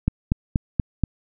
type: click train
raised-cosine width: 5 ms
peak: -6 dBFS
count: 5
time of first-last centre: 0.08-1.037 s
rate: 4.18 Hz
effects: none